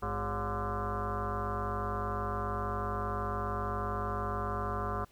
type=tone with frequency modulation; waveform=sine; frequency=566 Hz; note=C#5; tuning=36 cents sharp; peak=-31 dBFS; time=0.02-5.05 s; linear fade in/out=10 ms; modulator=155 Hz; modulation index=4.9; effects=pink hiss -64 dBFS RMS until 5.11 s